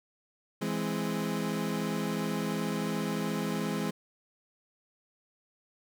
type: chord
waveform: 30% pulse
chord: E augmented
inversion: none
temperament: equal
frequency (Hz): 164.81 / 207.7 / 261.6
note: E3 / G#3 / B#3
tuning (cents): 0 / 0 / 0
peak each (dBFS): -32 / -30 / -34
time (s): 0.61-3.91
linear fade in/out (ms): 10
effects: none